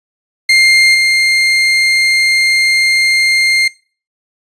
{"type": "tone with level steps", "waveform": "30% pulse", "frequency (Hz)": 2111, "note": "C7", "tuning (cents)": 15, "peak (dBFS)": [-3, -6], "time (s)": [0.49, 3.68], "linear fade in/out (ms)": 5, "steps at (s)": 0.94, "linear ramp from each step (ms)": 10, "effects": ["noise-tail reverb RT60 0.4 s tail -22 dB re dry", "resampled to 22050 Hz"]}